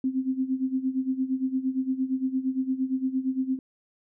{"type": "tone with tremolo", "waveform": "sine", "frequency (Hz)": 261.6, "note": "C4", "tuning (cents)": 0, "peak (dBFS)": -21, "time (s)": [0.04, 3.59], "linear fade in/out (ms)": 2, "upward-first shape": "sine", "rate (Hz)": 8.7, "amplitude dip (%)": 80, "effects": []}